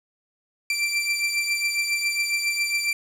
sawtooth beating tone pair, 2349 / 2356.3 Hz, D7 / D7, 0 / +5 cents, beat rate 7.3 Hz, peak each -20 / -25 dBFS, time 0.7-2.93 s, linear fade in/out 2 ms, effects low-pass 11000 Hz 12 dB/octave + 8-bit

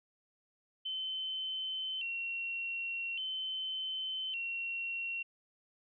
sine tone with vibrato, 2895 Hz, F#7, 38 cents flat, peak -35 dBFS, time 0.85-5.23 s, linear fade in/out 10 ms, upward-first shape square, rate 0.43 Hz, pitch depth 99 cents each way, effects none

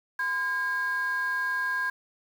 sine tone pair together, 1021.2 / 1621 Hz, C6 / G#6, -42 / -42 cents, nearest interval minor sixth, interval 800 cents, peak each -31 / -25 dBFS, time 0.19-1.9 s, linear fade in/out 5 ms, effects tanh soft clip ceiling -22 dBFS + 8-bit

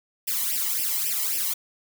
blue noise with flanger, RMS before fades -26 dBFS, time 0.27-1.54 s, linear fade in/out 10 ms, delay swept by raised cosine 0.37 to 1.01 ms, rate 3.7 Hz, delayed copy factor +0.9, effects none

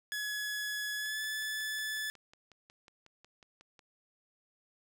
sawtooth tone with pitch glide, 1693 to 1733.6 Hz, G#6 to A6, +33 to -26 cents, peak -31 dBFS, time 0.12-2.1 s, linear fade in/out 0 ms, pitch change +41 cents, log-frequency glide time 0.96-1.21 s
click train, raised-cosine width 0.2 ms, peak -39 dBFS, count 16, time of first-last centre 1.06-3.792 s, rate 5.49 Hz
effects none

